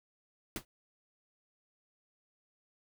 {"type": "noise with exponential decay", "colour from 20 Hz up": "pink", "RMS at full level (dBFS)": -34, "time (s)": [0.56, 0.65], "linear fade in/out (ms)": 1, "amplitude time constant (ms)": 19, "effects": []}